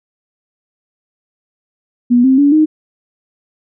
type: tone with pitch steps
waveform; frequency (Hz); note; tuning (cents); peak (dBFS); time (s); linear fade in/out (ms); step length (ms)
sine; 242.9 / 263.4 / 285.5 / 309.6; B3 / C4 / D4 / D#4; -29 / +12 / -49 / -9; -6; 2.1-2.66; 20; 140
effects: none